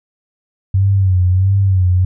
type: tone with vibrato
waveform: sine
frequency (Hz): 94.4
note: F#2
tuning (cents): +35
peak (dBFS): -9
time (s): 0.74-2.05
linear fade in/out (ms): 5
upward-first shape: sine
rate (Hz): 1.5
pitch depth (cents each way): 78
effects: none